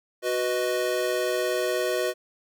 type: chord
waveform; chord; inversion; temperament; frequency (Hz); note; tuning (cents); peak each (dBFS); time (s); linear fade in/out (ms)
square; B major; second; equal; 370 / 493.9 / 622.3; F#4 / B4 / D#5; 0 / 0 / 0; -29; 0.22-2.14; 50
effects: none

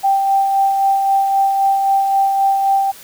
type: tone with tremolo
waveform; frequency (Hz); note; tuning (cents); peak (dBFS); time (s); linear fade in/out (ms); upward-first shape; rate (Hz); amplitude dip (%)
sine; 784; G5; 0; -10; 0.03-2.92; 20; sine; 3.8; 35
effects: white hiss -39 dBFS RMS until 3.03 s

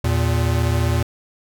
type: tone pair together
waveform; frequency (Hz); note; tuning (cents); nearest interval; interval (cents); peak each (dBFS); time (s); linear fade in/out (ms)
square; 81.66 / 116.54; E2 / A#2; -16 / 0; tritone; 616; -20; 0.04-1.03; 5
effects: none

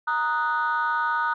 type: chord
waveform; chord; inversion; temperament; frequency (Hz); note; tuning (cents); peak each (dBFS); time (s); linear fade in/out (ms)
sine; D# minor; second; equal; 932.3 / 1244.5 / 1480; A#5 / D#6 / F#6; 0 / 0 / 0; -25; 0.07-1.34; 10
effects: tanh soft clip ceiling -16 dBFS

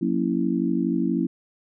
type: chord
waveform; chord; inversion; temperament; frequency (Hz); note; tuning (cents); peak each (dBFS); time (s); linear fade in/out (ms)
sine; F# dominant seventh; none; equal with one note detuned; 180.56 / 233.1 / 277.2 / 329.6; F#3 / A#3 / C#4 / E4; -42 / 0 / 0 / 0; -26; 0.01-1.27; 10
effects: none

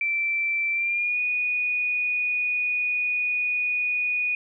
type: tone with pitch glide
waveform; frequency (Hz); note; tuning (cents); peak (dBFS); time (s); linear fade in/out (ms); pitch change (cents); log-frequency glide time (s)
sine; 2338 to 2467; D7 to D#7; -8 to -15; -22; 0.01-4.35; 2; +93; 0.72-1.19
effects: none

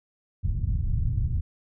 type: low-pass noise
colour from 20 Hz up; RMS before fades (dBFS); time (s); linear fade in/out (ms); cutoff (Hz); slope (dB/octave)
white; -25; 0.43-1.41; 20; 110; 24
effects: none

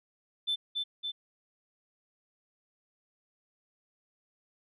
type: tone with echo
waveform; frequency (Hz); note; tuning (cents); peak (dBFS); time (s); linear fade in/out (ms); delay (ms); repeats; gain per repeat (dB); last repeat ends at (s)
sine; 3530; A7; +5; -26; 0.47-0.56; 20; 280; 2; -3; 1.12
effects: tanh soft clip ceiling -24 dBFS

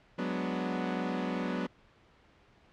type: chord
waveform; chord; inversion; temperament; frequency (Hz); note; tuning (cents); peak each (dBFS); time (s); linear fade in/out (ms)
sawtooth; G# half-diminished seventh; third; equal; 185 / 207.7 / 246.9 / 293.7; F#3 / G#3 / B3 / D4; 0 / 0 / 0 / 0; -31 / -36 / -31 / -36; 0.18-1.67; 10
effects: pink hiss -62 dBFS RMS until 2.72 s + low-pass 3000 Hz 12 dB/octave

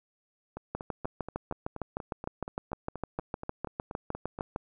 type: two click trains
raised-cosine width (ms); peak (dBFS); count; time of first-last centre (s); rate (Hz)
1; -18 / -24; 26 / 17; 0.75-4.561 / 0.57-4.389; 6.56 / 4.19
effects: none

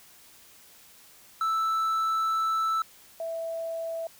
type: tone pair in turn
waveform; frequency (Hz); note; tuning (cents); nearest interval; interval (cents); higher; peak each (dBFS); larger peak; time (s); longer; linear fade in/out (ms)
triangle / sine; 1318.5 / 659.2; E6 / E5; 0 / 0; octave; 1200; first; -22 / -30; first; 1.41-2.82 / 3.2-4.07; first; 2
effects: white hiss -54 dBFS RMS until 4.19 s

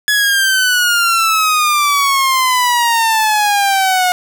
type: exponential sweep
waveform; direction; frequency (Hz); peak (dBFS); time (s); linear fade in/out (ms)
sawtooth; down; 1700 to 721; -7; 0.08-4.12; 0
effects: none

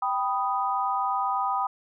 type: chord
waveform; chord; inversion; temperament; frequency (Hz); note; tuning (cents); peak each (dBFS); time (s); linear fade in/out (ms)
sine; G augmented; none; equal; 784 / 987.8 / 1244.5; G5 / B5 / D#6; 0 / 0 / 0; -28; 0.02-1.67; 5
effects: none

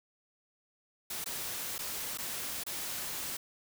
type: noise with dropouts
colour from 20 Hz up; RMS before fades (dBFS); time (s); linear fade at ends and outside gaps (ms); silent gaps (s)
white; -38; 1.1-3.37; 5; 1.243-1.259 / 1.782-1.789 / 2.175-2.184 / 2.637-2.664
effects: none

